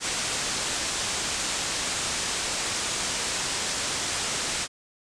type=low-pass noise; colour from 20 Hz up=white; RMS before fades=-29 dBFS; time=0-4.68 s; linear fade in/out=50 ms; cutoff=8700 Hz; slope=48 dB/octave; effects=none